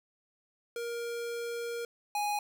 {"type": "tone pair in turn", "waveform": "square", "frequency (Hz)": [470.2, 828.5], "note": ["A#4", "G#5"], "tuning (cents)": [15, -4], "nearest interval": "minor seventh", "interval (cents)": 981, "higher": "second", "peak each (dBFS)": [-35, -30], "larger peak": "second", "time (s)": [[0.76, 1.85], [2.15, 2.39]], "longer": "first", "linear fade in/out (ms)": 2, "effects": []}